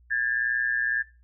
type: tone pair together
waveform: sine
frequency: 1638.3 / 1760 Hz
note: G#6 / A6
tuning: -24 / 0 cents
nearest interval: minor second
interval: 124 cents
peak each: -26 dBFS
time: 0.1-1.03 s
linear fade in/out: 20 ms
effects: noise-tail reverb RT60 0.3 s tail -17 dB re dry + added 60 Hz sine -54 dBFS peak until 1.23 s